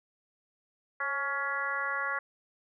harmonic tone with a mistuned harmonic, 280.1 Hz, C#4, 18 cents sharp, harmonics 2 / 3 / 4 / 5 / 6 / 7, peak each -42 / -43 / -35 / -35 / -35 / -37 dBFS, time 1-2.19 s, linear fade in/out 5 ms, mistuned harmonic 2, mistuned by -41 cents, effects none

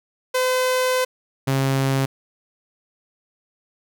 sawtooth tone pair in turn, 510 / 135.08 Hz, C5 / C#3, -44 / -44 cents, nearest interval octave + major seventh, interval 2300 cents, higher first, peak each -14 dBFS, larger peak neither, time 0.34-1.05 / 1.47-2.06 s, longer first, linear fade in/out 10 ms, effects none

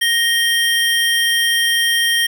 square tone pair together, 1864.7 / 3178 Hz, A#6 / G7, 0 / +23 cents, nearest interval major sixth, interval 923 cents, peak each -17 dBFS, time 0.01-2.27 s, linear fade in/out 10 ms, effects none

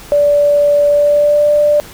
sine tone with pitch glide, 581 to 590.8 Hz, D5 to D5, -19 to +10 cents, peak -7 dBFS, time 0.12-1.8 s, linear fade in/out 0 ms, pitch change +29 cents, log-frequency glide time 0.87-1.47 s, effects pink hiss -35 dBFS RMS until 1.93 s

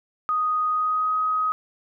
sine tone with pitch glide, 1244.5 to 1260.4 Hz, D#6 to D#6, 0 to +22 cents, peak -20 dBFS, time 0.29-1.52 s, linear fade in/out 0 ms, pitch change +22 cents, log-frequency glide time 0.7-1.16 s, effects none

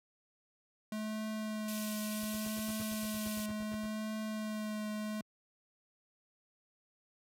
square tone with vibrato, 214.7 Hz, A3, 42 cents flat, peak -37 dBFS, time 0.92-5.21 s, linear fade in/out 2 ms, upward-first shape triangle, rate 0.69 Hz, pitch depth 19 cents each way
white band-pass noise, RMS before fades -45 dBFS, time 1.68-3.46 s, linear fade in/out 2 ms, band 2300 to 15000 Hz, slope 96 dB/octave
brown noise bursts, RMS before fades -44 dBFS, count 15, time 2.22-3.862 s, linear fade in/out 2 ms, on 32 ms, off 83 ms
effects high-pass 80 Hz 12 dB/octave

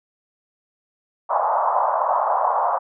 white band-pass noise, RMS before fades -20 dBFS, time 1.29-2.79 s, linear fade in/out 20 ms, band 610 to 1100 Hz, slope 48 dB/octave, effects none

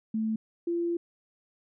sine tone pair in turn, 220 / 342.2 Hz, A3 / F4, 0 / -35 cents, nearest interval minor sixth, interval 765 cents, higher second, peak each -26 dBFS, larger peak neither, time 0.14-0.36 / 0.67-0.97 s, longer second, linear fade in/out 5 ms, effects none

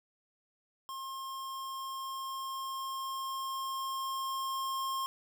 square tone with level ramp, 1069 Hz, C6, 37 cents sharp, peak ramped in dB -40 to -33 dBFS, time 0.89-5.06 s, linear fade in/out 0 ms, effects none

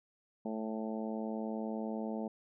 harmonic tone, 110 Hz, A2, in tune, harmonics 2 / 3 / 4 / 5 / 6 / 7 / 8, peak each -37 / -45 / -44 / -45 / -46 / -49 / -50 dBFS, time 0.45-2.28 s, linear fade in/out 5 ms, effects none

